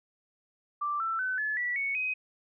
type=tone with pitch steps; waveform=sine; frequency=1174.7 / 1333.9 / 1514.6 / 1719.9 / 1952.9 / 2218 / 2518 Hz; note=D6 / E6 / F#6 / A6 / B6 / C#7 / D#7; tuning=0 / +20 / +40 / -40 / -20 / 0 / +20 cents; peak=-28 dBFS; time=0.81-2.14 s; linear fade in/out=10 ms; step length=190 ms; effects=none